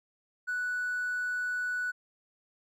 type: tone with hard clipping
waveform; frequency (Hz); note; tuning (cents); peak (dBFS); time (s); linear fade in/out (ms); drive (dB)
triangle; 1480; F#6; 0; -30; 0.47-1.92; 20; 4
effects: none